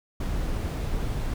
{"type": "noise", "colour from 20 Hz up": "brown", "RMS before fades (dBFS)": -28, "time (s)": [0.2, 1.34], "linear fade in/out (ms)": 5, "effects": []}